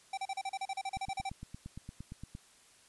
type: tone bursts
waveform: square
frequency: 777 Hz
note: G5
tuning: 16 cents flat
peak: -35 dBFS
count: 15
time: 0.13-1.294 s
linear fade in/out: 5 ms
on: 44 ms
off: 36 ms
type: click train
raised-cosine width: 5 ms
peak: -31 dBFS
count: 13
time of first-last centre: 0.97-2.351 s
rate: 8.69 Hz
effects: white hiss -62 dBFS RMS until 2.88 s + resampled to 24000 Hz